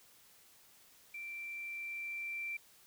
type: tone with level ramp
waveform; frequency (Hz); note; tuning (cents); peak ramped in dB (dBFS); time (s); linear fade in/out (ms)
sine; 2349; D7; 0; -42 to -37; 1.14-2.57; 5
effects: white hiss -63 dBFS RMS until 2.86 s